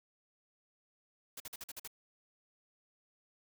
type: noise bursts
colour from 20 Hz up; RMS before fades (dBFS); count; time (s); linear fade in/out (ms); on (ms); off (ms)
white; -45; 7; 1.37-1.876; 5; 32; 47
effects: none